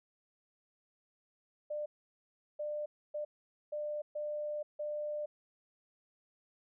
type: tone bursts at uneven times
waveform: sine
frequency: 597 Hz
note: D5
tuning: 28 cents sharp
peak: -35 dBFS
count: 6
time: 1.7-1.86 / 2.59-2.86 / 3.14-3.25 / 3.72-4.02 / 4.15-4.63 / 4.79-5.26 s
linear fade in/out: 10 ms
effects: none